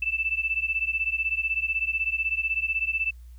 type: beating tone pair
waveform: sine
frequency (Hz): 2637 / 2653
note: E7 / E7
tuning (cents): 0 / +10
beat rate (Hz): 16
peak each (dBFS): -27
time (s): 0.02-3.11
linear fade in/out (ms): 5
effects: added 60 Hz sine -42 dBFS peak until 3.38 s + white hiss -66 dBFS RMS until 3.38 s